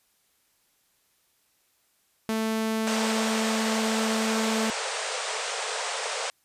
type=tone; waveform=sawtooth; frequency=221.1 Hz; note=A3; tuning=9 cents sharp; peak=-21 dBFS; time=2.29-4.7 s; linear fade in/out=0 ms
type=band-pass noise; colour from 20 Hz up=pink; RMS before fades=-31 dBFS; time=2.87-6.3 s; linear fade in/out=0 ms; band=430 to 9100 Hz; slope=96 dB/octave
effects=white hiss -68 dBFS RMS until 6.44 s + resampled to 32000 Hz